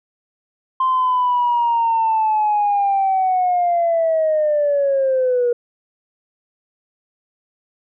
sine linear sweep, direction down, 1046.5 to 476.4 Hz, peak -13 dBFS, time 0.8-5.53 s, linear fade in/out 5 ms, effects tanh soft clip ceiling -10 dBFS

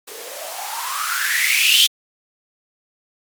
violet noise with band-pass filter sweep, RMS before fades -20 dBFS, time 0.07-1.87 s, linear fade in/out 10 ms, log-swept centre 400 to 3400 Hz, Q 8.4, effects Opus 48 kbps

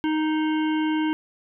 harmonic tone, 311.1 Hz, D#4, in tune, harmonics 1 / 3 / 5 / 7 / 9 / 10, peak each -21 / -31 / -35 / -38 / -40 / -41 dBFS, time 0.04-1.13 s, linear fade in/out 0 ms, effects none

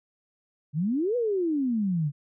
sine exponential two-way sweep, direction up then down, 138.59 to 502 to 138.59 Hz, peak -23 dBFS, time 0.73-2.12 s, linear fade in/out 50 ms, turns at 1.16 s, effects none

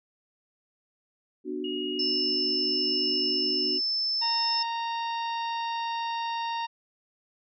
sine chord, B minor, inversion none, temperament just, 246.9 / 296.3 / 370.4 Hz, B3 / D4 / F#4, 0 / +15 / +2 cents, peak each -37 / -34 / -33 dBFS, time 1.44-3.81 s, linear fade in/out 50 ms
sine tone with tremolo, 2875 Hz, F7, 50 cents sharp, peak -33 dBFS, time 1.64-3.78 s, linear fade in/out 5 ms, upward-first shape sine, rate 0.85 Hz, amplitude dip 45%
sine tone, 5274 Hz, E8, in tune, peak -25 dBFS, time 1.99-4.63 s, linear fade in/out 5 ms
harmonic tone, 926 Hz, A#5, 12 cents flat, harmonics 1 / 2 / 3 / 4 / 5 / 6, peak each -29 / -41 / -40 / -41 / -46 / -48 dBFS, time 4.21-6.67 s, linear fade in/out 20 ms
effects none

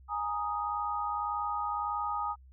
sine chord, Ab suspended second, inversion none, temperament equal, 830.6 / 932.3 / 1244.5 Hz, Ab5 / Bb5 / Eb6, 0 / 0 / 0 cents, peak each -35 / -37 / -33 dBFS, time 0.08-2.36 s, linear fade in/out 50 ms, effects added 65 Hz sine -52 dBFS peak until 2.52 s

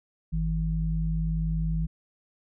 sine tone pair together, 50.68 / 160.9 Hz, G#1 / E3, -42 / -42 cents, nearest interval octave + minor sixth, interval 2000 cents, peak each -27 dBFS, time 0.32-1.87 s, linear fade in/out 20 ms, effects none

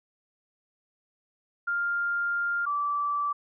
sine tone pair in turn, 1400 / 1160.8 Hz, F6 / D6, +4 / -21 cents, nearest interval minor third, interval 325 cents, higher first, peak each -25 dBFS, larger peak neither, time 1.67-2.66 / 2.66-3.33 s, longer first, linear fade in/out 10 ms, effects none

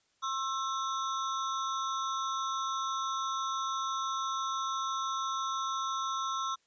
square ring-modulated tone, 1200 Hz, D6, 37 cents sharp, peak -29 dBFS, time 0.22-6.56 s, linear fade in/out 20 ms, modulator 127 Hz, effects white hiss -72 dBFS RMS until 6.66 s + resampled to 16000 Hz

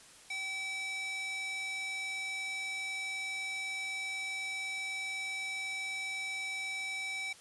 square tone with high-pass filter, 768 Hz, G5, 36 cents flat, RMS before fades -38 dBFS, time 0.3-7.33 s, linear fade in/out 5 ms, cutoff 2100 Hz, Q 2.4, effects white hiss -56 dBFS RMS until 7.4 s + resampled to 24000 Hz

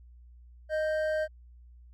triangle tone pair together, 620.1 / 1568 Hz, D#5 / G6, -6 / 0 cents, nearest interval octave + major third, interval 1606 cents, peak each -25 / -35 dBFS, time 0.69-1.28 s, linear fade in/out 50 ms, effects added 60 Hz sine -50 dBFS peak until 1.93 s

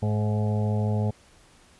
harmonic tone with a mistuned harmonic, 106 Hz, G#2, 36 cents sharp, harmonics 1 / 2 / 4 / 5 / 6 / 7 / 8, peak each -23 / -29 / -35 / -37 / -39 / -40 / -41 dBFS, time 0.02-1.11 s, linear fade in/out 10 ms, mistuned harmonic 7, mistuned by -31 cents, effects pink hiss -56 dBFS RMS until 1.79 s + resampled to 24000 Hz

